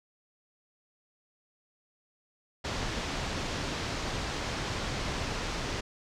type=low-pass noise; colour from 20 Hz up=pink; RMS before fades=-34 dBFS; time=2.64-5.81 s; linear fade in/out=10 ms; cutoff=6300 Hz; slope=24 dB/octave; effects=none